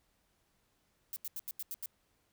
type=noise bursts; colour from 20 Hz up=violet; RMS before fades=-40 dBFS; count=7; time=1.13-1.858 s; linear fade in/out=0 ms; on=32 ms; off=84 ms; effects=pink hiss -75 dBFS RMS until 2.32 s